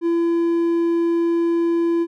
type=tone; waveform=triangle; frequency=337.6 Hz; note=E4; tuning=41 cents sharp; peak=-14 dBFS; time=0.01-2.07 s; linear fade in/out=50 ms; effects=none